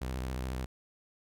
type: tone with vibrato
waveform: sawtooth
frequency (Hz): 63.9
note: C2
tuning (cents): -40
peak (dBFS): -30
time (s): 0.01-0.66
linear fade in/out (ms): 10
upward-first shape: triangle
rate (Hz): 14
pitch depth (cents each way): 110
effects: none